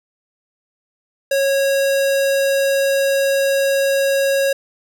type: tone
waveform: square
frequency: 549 Hz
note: C#5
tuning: 17 cents flat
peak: -15 dBFS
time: 1.31-4.53 s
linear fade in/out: 5 ms
effects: none